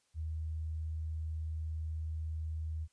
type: tone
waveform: sine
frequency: 79.1 Hz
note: D#2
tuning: 29 cents sharp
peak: -35 dBFS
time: 0.14-2.88 s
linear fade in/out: 50 ms
effects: white hiss -75 dBFS RMS until 2.92 s + resampled to 22050 Hz